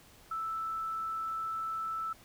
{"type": "tone", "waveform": "sine", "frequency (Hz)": 1318.5, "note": "E6", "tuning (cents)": 0, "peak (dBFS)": -33, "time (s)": [0.31, 2.13], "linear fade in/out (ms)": 5, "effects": ["pink hiss -58 dBFS RMS until 2.24 s"]}